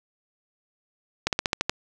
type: slowing click train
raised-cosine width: 0.2 ms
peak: -5 dBFS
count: 7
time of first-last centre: 1.27-1.695 s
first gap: 58 ms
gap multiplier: 1.08
effects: none